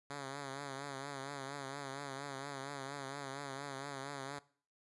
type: tone with vibrato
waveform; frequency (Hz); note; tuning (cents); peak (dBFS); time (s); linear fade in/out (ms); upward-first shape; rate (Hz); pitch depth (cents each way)
5% pulse; 138.59; C#3; 0; -31; 0.1-4.39; 2; triangle; 4.3; 78
effects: noise-tail reverb RT60 0.5 s tail -21 dB re dry + resampled to 24000 Hz